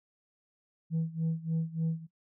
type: tone with tremolo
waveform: sine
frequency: 162.6 Hz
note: E3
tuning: 23 cents flat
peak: -24 dBFS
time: 0.9-2.07 s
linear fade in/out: 50 ms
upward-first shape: sine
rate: 3.4 Hz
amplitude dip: 90%
effects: noise-tail reverb RT60 0.1 s tail -17 dB re dry + tanh soft clip ceiling -25 dBFS